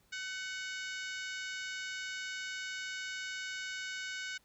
harmonic tone with a mistuned harmonic, 740 Hz, F#5, in tune, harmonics 2 / 3 / 4 / 5 / 6 / 7 / 8 / 9 / 10, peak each -41 / -45 / -47 / -49 / -51 / -52 / -53 / -54 / -55 dBFS, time 0.12-4.38 s, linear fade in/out 10 ms, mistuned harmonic 2, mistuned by +39 cents, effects pink hiss -70 dBFS RMS until 4.44 s

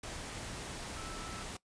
sine tone in noise, 1318.5 Hz, E6, in tune, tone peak -48 dBFS, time 0.97-1.43 s, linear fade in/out 5 ms, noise pink, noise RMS -43 dBFS, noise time 0.03-1.57 s, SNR -8 dB, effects noise-tail reverb RT60 0.1 s tail -19 dB re dry + resampled to 22050 Hz

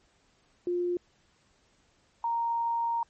sine tone pair in turn, 353 / 930.5 Hz, F4 / A#5, +19 / -3 cents, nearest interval octave + perfect fourth, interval 1678 cents, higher second, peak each -26 dBFS, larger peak neither, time 0.67-0.97 / 2.24-3.03 s, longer second, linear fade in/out 2 ms, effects pink hiss -67 dBFS RMS until 3.09 s + MP3 32 kbps

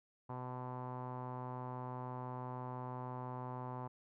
sawtooth tone with low-pass filter, 126 Hz, B2, 35 cents sharp, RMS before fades -44 dBFS, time 0.29-3.88 s, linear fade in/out 10 ms, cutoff 960 Hz, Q 5.2, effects none

